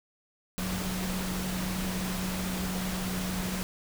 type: tone in noise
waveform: sine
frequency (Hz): 185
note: F#3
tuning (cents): 0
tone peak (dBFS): -32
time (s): 0.58-3.63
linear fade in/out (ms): 0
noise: pink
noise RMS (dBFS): -35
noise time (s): 0.58-3.63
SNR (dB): 0
effects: none